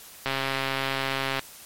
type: click train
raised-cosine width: 0.3 ms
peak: -10 dBFS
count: 154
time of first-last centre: 0.26-1.393 s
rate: 135 Hz
effects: white hiss -46 dBFS RMS until 1.65 s + MP3 64 kbps